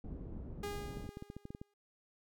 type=low-pass noise; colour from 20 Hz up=pink; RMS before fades=-45 dBFS; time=0.04-1.07 s; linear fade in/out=2 ms; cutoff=300 Hz; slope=12 dB/octave
type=tone with exponential decay; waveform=sawtooth; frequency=408.7 Hz; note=G#4; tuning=28 cents flat; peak=-34 dBFS; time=0.63-1.74 s; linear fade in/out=5 ms; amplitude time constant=240 ms
type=clicks; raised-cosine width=3 ms; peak=-31 dBFS; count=10; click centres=0.971 / 1.091 / 1.171 / 1.224 / 1.301 / 1.366 / 1.454 / 1.505 / 1.549 / 1.615 s
effects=none